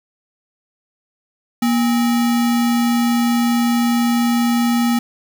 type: tone with sample-and-hold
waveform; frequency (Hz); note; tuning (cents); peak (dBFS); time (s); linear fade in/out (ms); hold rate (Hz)
sine; 237.7; A#3; +34; -13; 1.62-4.99; 5; 1050
effects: none